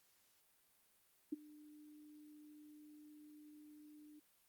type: tone with ADSR envelope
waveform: sine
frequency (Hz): 300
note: D4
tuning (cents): +37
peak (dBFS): -35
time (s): 1.32-4.2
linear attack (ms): 9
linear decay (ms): 20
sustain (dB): -22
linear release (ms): 13
effects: white hiss -74 dBFS RMS until 4.48 s + Opus 48 kbps